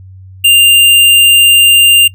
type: tone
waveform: square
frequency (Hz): 2794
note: F7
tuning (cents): 0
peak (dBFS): -3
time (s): 0.44-2.08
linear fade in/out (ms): 10
effects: noise-tail reverb RT60 0.1 s tail -21 dB re dry + added 94 Hz sine -30 dBFS peak until 2.14 s